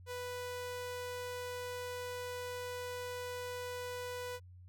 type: tone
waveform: sawtooth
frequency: 493.9 Hz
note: B4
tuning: in tune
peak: -36 dBFS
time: 0.06-4.4 s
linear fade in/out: 50 ms
effects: added 90 Hz sine -52 dBFS peak until 4.68 s